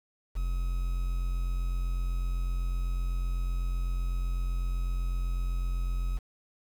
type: tone with quantisation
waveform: triangle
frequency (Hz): 43.97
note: F1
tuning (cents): +13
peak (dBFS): -25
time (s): 0.35-6.19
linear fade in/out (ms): 20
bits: 8
effects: none